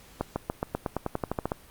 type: accelerating click train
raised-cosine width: 1 ms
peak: -13 dBFS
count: 14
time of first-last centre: 0.21-1.519 s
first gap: 150 ms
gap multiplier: 0.93
effects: pink hiss -53 dBFS RMS until 1.7 s + Opus 48 kbps